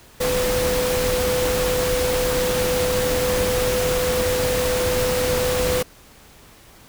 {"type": "tone in noise", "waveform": "sine", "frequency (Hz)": 501, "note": "B4", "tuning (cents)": 25, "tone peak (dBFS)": -20, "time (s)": [0.2, 5.83], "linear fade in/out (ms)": 10, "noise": "pink", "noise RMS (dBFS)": -24, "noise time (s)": [0.2, 5.83], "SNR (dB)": 1, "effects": ["pink hiss -48 dBFS RMS until 6.88 s"]}